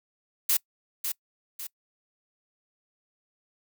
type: noise with echo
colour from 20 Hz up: blue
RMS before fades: -23 dBFS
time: 0.49-0.57 s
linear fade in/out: 5 ms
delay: 550 ms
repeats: 2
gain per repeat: -7 dB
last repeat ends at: 1.67 s
effects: noise-tail reverb RT60 0.1 s tail -24 dB re dry